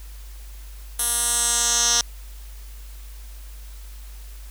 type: tone with band-pass filter sweep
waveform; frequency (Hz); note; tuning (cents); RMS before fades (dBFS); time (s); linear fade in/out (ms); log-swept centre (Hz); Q
10% pulse; 236.9; A#3; +28; -21; 0.99-2.01; 2; 11000 to 5600; 3
effects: added 50 Hz sine -36 dBFS peak until 4.5 s + white hiss -49 dBFS RMS until 4.5 s

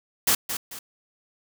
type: noise with echo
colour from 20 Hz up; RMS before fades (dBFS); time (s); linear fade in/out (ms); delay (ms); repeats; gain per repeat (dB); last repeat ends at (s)
white; -20; 0.27-0.35; 5; 220; 2; -9; 0.79
effects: none

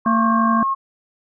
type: tone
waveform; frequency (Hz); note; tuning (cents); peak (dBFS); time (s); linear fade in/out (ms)
sine; 1082; C#6; -42; -17; 0.05-0.75; 20
type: harmonic tone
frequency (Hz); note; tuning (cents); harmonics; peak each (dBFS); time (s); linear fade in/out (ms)
226.9; A#3; -47; 1 / 3 / 5 / 7; -17 / -26 / -24 / -29; 0.06-0.63; 2
effects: none

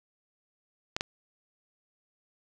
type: clicks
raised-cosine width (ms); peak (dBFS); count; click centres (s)
0.2; -12; 2; 0.965 / 1.009
effects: none

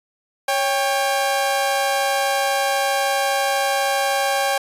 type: tone pair together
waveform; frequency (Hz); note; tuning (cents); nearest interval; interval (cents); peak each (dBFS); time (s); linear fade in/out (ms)
sawtooth; 554.4 / 795.4; C#5 / G5; 0 / +25; tritone; 625; -18 / -16; 0.48-4.58; 5
effects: resampled to 32000 Hz

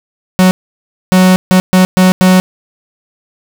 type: tone bursts at uneven times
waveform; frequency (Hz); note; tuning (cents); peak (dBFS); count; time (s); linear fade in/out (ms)
45% pulse; 185; F#3; 0; -4; 6; 0.39-0.51 / 1.12-1.36 / 1.51-1.6 / 1.73-1.85 / 1.97-2.12 / 2.21-2.4; 0
effects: none

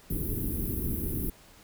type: band-stop noise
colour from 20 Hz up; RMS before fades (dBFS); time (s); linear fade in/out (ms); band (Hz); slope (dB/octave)
pink; -31; 0.1-1.3; 5; 400 to 11000; 48
effects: pink hiss -55 dBFS RMS until 1.63 s

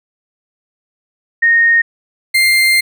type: tone pair in turn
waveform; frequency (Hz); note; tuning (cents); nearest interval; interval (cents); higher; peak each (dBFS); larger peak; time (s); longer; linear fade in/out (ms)
sine / 35% pulse; 1853 / 2099; A#6 / C7; -11 / +5; major second; 216; second; -7; neither; 1.42-1.82 / 2.34-2.81; second; 10
effects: none

